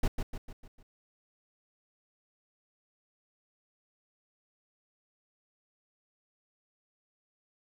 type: noise with echo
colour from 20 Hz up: brown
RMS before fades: -25 dBFS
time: 0.03-0.08 s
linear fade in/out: 5 ms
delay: 150 ms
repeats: 5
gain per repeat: -6 dB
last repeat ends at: 0.83 s
effects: none